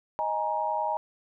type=chord; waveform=sine; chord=D# suspended fourth; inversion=none; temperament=equal with one note detuned; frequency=622.3 / 830.6 / 940.4 Hz; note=D#5 / G#5 / A#5; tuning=0 / 0 / +15 cents; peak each=-32 / -30 / -29 dBFS; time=0.19-0.97 s; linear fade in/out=0 ms; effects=none